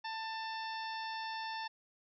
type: harmonic tone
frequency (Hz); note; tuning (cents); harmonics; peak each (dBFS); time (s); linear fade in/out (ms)
890; A5; +20; 1 / 2 / 3 / 4 / 5 / 6; -40 / -45 / -50 / -50 / -51 / -50; 0.04-1.68; 10
effects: none